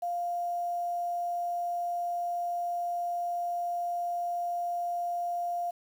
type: tone with quantisation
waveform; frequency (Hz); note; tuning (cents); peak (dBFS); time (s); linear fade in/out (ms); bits
sine; 698.5; F5; 0; -29; 0.02-5.71; 10; 9
effects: none